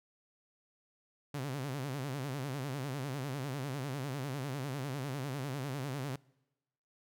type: tone with vibrato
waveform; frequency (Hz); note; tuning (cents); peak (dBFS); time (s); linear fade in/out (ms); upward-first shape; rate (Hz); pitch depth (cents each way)
sawtooth; 136.5; C#3; -26; -32; 1.34-6.16; 5; sine; 10; 140
effects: noise-tail reverb RT60 1.0 s tail -25 dB re dry